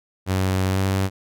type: tone with pitch glide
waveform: sawtooth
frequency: 94.3 to 96.11 Hz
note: F#2 to G2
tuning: +33 to -34 cents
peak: -15 dBFS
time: 0.26-1.1 s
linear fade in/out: 50 ms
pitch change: +33 cents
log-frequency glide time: 0.7-0.8 s
effects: none